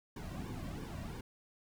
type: noise with flanger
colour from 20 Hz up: brown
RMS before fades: -43 dBFS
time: 0.16-1.21 s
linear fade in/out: 5 ms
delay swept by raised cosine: 1.5 to 2.39 ms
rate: 3 Hz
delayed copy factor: -0.8
effects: none